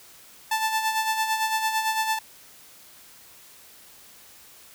sawtooth tone with tremolo, 880 Hz, A5, in tune, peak -17 dBFS, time 0.51-2.19 s, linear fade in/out 5 ms, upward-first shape sine, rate 8.9 Hz, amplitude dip 55%, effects white hiss -50 dBFS RMS until 4.74 s

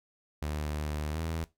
sawtooth tone with pitch glide, 75.3 to 81.17 Hz, D2 to E2, +44 to -26 cents, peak -28 dBFS, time 0.42-1.44 s, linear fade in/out 0 ms, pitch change +130 cents, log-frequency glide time 1.11-1.19 s, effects noise-tail reverb RT60 0.2 s tail -18 dB re dry

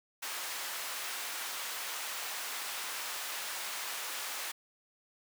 pink high-pass noise, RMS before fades -39 dBFS, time 0.22-4.52 s, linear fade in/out 10 ms, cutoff 1000 Hz, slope 12 dB/octave, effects none

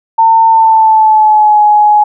sine tone with pitch glide, 900 to 839.7 Hz, A5 to G#5, +39 to +19 cents, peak -3 dBFS, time 0.18-2.04 s, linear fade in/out 10 ms, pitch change -120 cents, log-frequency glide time 0.5-1.62 s, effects none

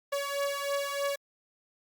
sawtooth beating tone pair, 562 / 565.2 Hz, C#5 / C#5, +24 / +34 cents, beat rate 3.2 Hz, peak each -28 / -30 dBFS, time 0.12-1.16 s, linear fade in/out 10 ms, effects Opus 48 kbps

